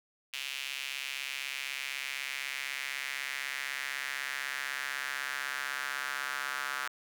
square tone with high-pass filter sweep, 68 Hz, C#2, 33 cents flat, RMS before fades -37 dBFS, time 0.33-6.88 s, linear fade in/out 5 ms, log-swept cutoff 2700 to 1400 Hz, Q 2.9, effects none

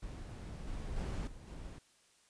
brown noise with level steps, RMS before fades -45 / -42 / -38 / -51 / -46 dBFS, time 0.02-1.79 s, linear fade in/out 10 ms, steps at 0.67 / 0.96 / 1.27 / 1.47 s, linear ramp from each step 5 ms, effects white hiss -68 dBFS RMS until 2.29 s + resampled to 22050 Hz

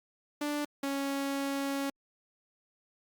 sawtooth tone pair in turn, 293.7 / 276.8 Hz, D4 / C#4, 0 / -2 cents, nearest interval minor second, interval 102 cents, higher first, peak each -27 dBFS, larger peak neither, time 0.41-0.65 / 0.83-1.9 s, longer second, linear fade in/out 5 ms, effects Opus 48 kbps

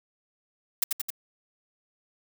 blue noise with echo, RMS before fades -22 dBFS, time 0.82-0.84 s, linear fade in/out 5 ms, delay 88 ms, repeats 3, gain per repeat -3 dB, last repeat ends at 1.104 s, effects none

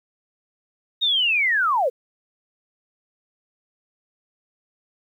sine linear sweep, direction down, 3755 to 442.9 Hz, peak -17 dBFS, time 1.01-1.9 s, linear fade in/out 20 ms, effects 9-bit

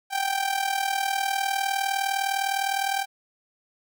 sawtooth tone with amplitude modulation, 784 Hz, G5, in tune, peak -17 dBFS, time 0.1-3.06 s, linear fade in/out 50 ms, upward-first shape sine, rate 39.8 Hz, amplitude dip 70%, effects none

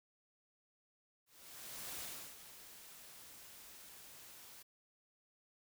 white noise with ADSR envelope, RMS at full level -45 dBFS, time 1.26-4.63 s, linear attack 730 ms, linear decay 370 ms, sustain -11 dB, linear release 12 ms, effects none

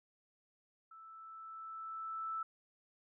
sine tone with level ramp, 1318.5 Hz, E6, in tune, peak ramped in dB -53 to -36 dBFS, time 0.91-2.43 s, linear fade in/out 5 ms, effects none

